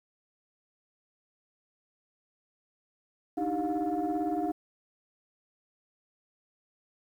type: tone cluster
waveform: sine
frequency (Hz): 299.2 / 316.9 / 392.2 / 712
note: D4 / D#4 / G4 / F5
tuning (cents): +32 / +32 / +1 / +33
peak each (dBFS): -32 / -31 / -36 / -31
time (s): 3.37-4.52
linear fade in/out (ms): 10
effects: tanh soft clip ceiling -22 dBFS + 10-bit